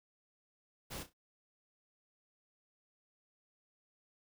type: noise with echo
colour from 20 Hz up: pink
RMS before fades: -44 dBFS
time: 0.9-1.04 s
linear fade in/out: 20 ms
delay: 32 ms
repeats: 3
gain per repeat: -11 dB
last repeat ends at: 1.136 s
effects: none